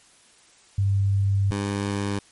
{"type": "tone pair in turn", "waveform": ["sine", "15% pulse"], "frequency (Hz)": [98.8, 100.59], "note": ["G2", "G2"], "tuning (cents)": [14, 45], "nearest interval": "unison", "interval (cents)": 31, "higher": "second", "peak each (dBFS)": -18, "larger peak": "neither", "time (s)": [[0.78, 1.51], [1.51, 2.19]], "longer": "first", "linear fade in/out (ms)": 5, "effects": ["white hiss -55 dBFS RMS until 2.31 s", "MP3 48 kbps"]}